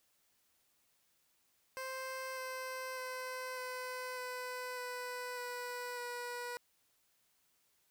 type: tone with pitch steps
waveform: 15% pulse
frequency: 523 / 517.6 / 512.2 / 506.9 / 501.7 / 496.5 / 491.4 / 486.3 Hz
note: C5 / C5 / C5 / B4 / B4 / B4 / B4 / B4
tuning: -1 / -19 / -37 / +45 / +27 / +9 / -9 / -27 cents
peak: -34 dBFS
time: 1.77-6.57 s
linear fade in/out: 0 ms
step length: 600 ms
effects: white hiss -75 dBFS RMS until 7.9 s